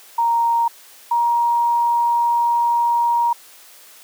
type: tone pair in turn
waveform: sine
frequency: 932.3 / 943.7 Hz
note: A#5 / A#5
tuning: 0 / +21 cents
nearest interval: unison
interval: 21 cents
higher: second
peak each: -14 dBFS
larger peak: neither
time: 0.18-0.68 / 1.11-3.33 s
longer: second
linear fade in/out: 5 ms
effects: white hiss -45 dBFS RMS until 4.03 s + high-pass 400 Hz 12 dB/octave

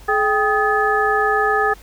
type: tone cluster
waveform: sine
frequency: 425.3 / 788 / 1254 / 1718 Hz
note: G#4 / G5 / D#6 / A6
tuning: +41 / +9 / +13 / -42 cents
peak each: -20 dBFS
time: 0.08-1.74 s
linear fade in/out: 10 ms
effects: added 50 Hz sine -41 dBFS peak until 1.82 s + pink hiss -46 dBFS RMS until 1.82 s

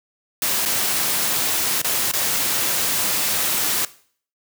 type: noise with dropouts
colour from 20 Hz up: white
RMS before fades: -21 dBFS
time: 0.42-3.85 s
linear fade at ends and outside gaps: 2 ms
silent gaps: 0.653-0.658 / 1.817-1.845 / 2.115-2.135 s
effects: noise-tail reverb RT60 0.5 s tail -18 dB re dry + high-pass 100 Hz 12 dB/octave

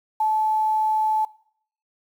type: tone with quantisation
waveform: sine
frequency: 867 Hz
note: A5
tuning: 26 cents flat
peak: -18 dBFS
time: 0.2-1.25 s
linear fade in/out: 5 ms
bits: 8
effects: noise-tail reverb RT60 0.6 s tail -20 dB re dry

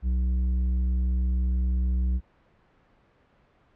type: tone with tanh clipping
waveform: sine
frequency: 62.4 Hz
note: B1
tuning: 19 cents sharp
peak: -23 dBFS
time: 0.02-2.21 s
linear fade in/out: 50 ms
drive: 7 dB
effects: pink hiss -62 dBFS RMS until 3.75 s + low-pass 2000 Hz 12 dB/octave

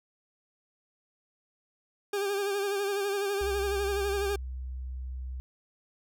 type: tone with vibrato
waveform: 40% pulse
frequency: 400.4 Hz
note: G4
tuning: 37 cents sharp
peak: -27 dBFS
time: 2.13-4.36 s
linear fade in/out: 5 ms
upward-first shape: sine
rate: 12 Hz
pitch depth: 46 cents each way
type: tone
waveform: sine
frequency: 63.9 Hz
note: C2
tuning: 40 cents flat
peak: -34 dBFS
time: 3.41-5.4 s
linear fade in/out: 0 ms
effects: none

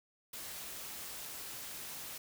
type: noise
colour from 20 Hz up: white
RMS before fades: -45 dBFS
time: 0.33-2.18 s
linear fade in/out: 5 ms
effects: none

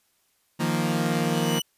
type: chord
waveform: sawtooth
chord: Eb suspended second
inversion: none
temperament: equal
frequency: 155.56 / 174.61 / 233.1 Hz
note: Eb3 / F3 / Bb3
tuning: 0 / 0 / 0 cents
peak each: -23 dBFS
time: 0.59-1.6 s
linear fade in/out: 20 ms
type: tone with exponential growth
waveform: sawtooth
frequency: 2960 Hz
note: F#7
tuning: in tune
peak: -23 dBFS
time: 0.83-1.62 s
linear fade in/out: 5 ms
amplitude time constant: 170 ms
effects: white hiss -68 dBFS RMS until 1.77 s + resampled to 32000 Hz

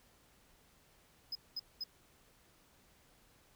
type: tone bursts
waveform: triangle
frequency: 5060 Hz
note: D#8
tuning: 28 cents sharp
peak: -36 dBFS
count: 3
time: 1.32-1.839 s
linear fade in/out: 5 ms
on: 33 ms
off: 210 ms
effects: pink hiss -67 dBFS RMS until 3.55 s

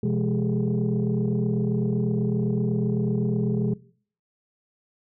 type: tone cluster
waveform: sine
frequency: 126.9 / 170.1 / 208.5 / 399.5 / 427.4 Hz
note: B2 / F3 / G#3 / G4 / G#4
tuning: +47 / -45 / +7 / +33 / +50 cents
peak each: -25 / -28 / -24 / -31 / -32 dBFS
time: 0.03-3.74 s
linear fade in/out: 5 ms
effects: noise-tail reverb RT60 0.5 s tail -20 dB re dry + tanh soft clip ceiling -15 dBFS

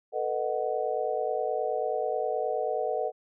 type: chord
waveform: sine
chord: B dominant seventh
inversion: third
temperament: just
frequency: 444.5 / 493.9 / 617.4 / 740.8 Hz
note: A4 / B4 / D#5 / F#5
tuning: +18 / 0 / -14 / +2 cents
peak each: -32 dBFS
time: 0.12-3.12 s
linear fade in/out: 50 ms
effects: none

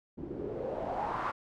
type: noise with low-pass filter sweep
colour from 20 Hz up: white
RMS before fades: -36 dBFS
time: 0.17-1.32 s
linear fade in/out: 20 ms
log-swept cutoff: 280 to 1200 Hz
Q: 4.1
effects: none

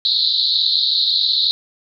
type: band-pass noise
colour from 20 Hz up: pink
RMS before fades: -17 dBFS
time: 0.05-1.51 s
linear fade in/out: 0 ms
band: 3800 to 4300 Hz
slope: 96 dB/octave
effects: none

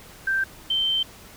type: tone pair in turn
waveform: sine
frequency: 1568 / 3111 Hz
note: G6 / G7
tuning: 0 / -14 cents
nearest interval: octave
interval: 1186 cents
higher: second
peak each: -20 dBFS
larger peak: neither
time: 0.27-0.44 / 0.7-1.03 s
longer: second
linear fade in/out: 5 ms
effects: pink hiss -46 dBFS RMS until 1.36 s

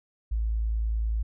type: tone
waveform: sine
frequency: 55 Hz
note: A1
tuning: in tune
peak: -24 dBFS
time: 0.31-1.23 s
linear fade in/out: 10 ms
effects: none

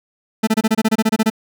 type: tone bursts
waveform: 40% pulse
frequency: 220 Hz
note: A3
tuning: in tune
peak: -11 dBFS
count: 13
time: 0.43-1.301 s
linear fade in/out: 10 ms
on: 43 ms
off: 26 ms
effects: none

